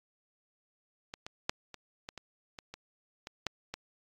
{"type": "clicks", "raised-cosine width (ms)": 0.2, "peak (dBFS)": [-23, -24, -11, -27, -23, -26, -26, -26, -25, -13, -20], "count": 11, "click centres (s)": [1.139, 1.265, 1.495, 1.743, 2.089, 2.177, 2.588, 2.74, 3.271, 3.467, 3.74], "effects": ["AAC 48 kbps"]}